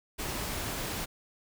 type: noise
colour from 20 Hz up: pink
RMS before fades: -35 dBFS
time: 0.18-1.06 s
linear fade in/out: 20 ms
effects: none